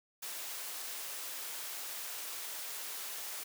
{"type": "high-pass noise", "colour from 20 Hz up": "white", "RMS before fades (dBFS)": -42, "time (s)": [0.22, 3.44], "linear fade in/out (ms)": 10, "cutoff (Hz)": 460, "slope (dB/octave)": 12, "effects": []}